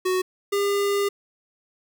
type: tone pair in turn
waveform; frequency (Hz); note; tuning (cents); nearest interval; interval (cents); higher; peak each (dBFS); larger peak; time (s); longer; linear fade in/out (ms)
square; 370 / 402.8; F#4 / G4; 0 / +47; minor second; 147; second; -21; neither; 0.05-0.22 / 0.52-1.09; second; 10
effects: 9-bit